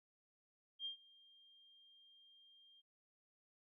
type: tone with ADSR envelope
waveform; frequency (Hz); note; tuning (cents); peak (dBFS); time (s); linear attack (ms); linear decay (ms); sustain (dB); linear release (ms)
sine; 3200; G7; +35; -40; 0.79-2.82; 63; 110; -24; 25
effects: none